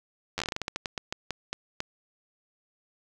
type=slowing click train; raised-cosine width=0.2 ms; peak=-13 dBFS; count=18; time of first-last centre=0.38-1.804 s; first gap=10 ms; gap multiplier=1.23; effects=none